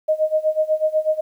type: tone with tremolo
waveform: sine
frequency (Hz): 622.3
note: D#5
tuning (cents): 0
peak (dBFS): -13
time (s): 0.08-1.21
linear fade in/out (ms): 10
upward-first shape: sine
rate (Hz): 8.1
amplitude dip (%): 90
effects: 9-bit